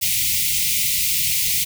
white band-stop noise, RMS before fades -20 dBFS, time 0.01-1.65 s, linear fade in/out 20 ms, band 190 to 2000 Hz, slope 96 dB/octave, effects none

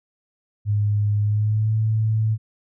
sine tone with pitch glide, 103.83 to 109.75 Hz, G#2 to A2, 0 to -4 cents, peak -17 dBFS, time 0.65-2.38 s, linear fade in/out 50 ms, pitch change +96 cents, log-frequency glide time 1.21-1.75 s, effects none

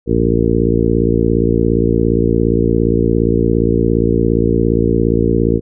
harmonic tone with a mistuned harmonic, 57.3 Hz, A#1, 29 cents flat, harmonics 1 / 2 / 3 / 4 / 5 / 6 / 7 / 8, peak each -19 / -19 / -19 / -19 / -19 / -19 / -19 / -19 dBFS, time 0.06-5.61 s, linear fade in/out 50 ms, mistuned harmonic 1, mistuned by +76 cents, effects none

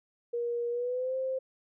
sine tone with pitch glide, 474.9 to 523.9 Hz, A#4 to C5, +32 to +2 cents, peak -29 dBFS, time 0.33-1.39 s, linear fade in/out 10 ms, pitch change +170 cents, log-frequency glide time 0.7-1.16 s, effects none

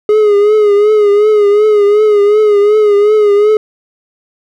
triangle tone with vibrato, 417.5 Hz, G#4, 9 cents sharp, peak -3 dBFS, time 0.09-3.57 s, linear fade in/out 2 ms, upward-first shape triangle, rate 2.7 Hz, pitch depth 65 cents each way, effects none

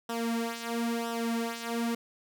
sawtooth tone with flanger, 232 Hz, A#3, 8 cents flat, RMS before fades -32 dBFS, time 0.09-1.95 s, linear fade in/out 5 ms, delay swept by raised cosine 0.44 to 4.24 ms, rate 1 Hz, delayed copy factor -0.75, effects none

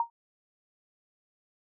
sine tone with exponential decay, 932.3 Hz, A#5, in tune, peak -20 dBFS, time 0-0.1 s, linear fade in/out 2 ms, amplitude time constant 20 ms, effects none

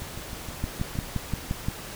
two click trains, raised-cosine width 5 ms, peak -24 / -14 dBFS, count 7 / 7, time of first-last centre 0.02-0.955 / 0.64-1.685 s, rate 6.42 / 5.74 Hz, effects pink hiss -39 dBFS RMS until 1.95 s

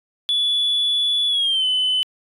sine tone with pitch glide, 3433 to 3023 Hz, A7 to F#7, -43 to +36 cents, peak -15 dBFS, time 0.29-2.03 s, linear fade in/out 0 ms, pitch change -221 cents, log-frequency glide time 1.28-1.66 s, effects tanh soft clip ceiling -14 dBFS

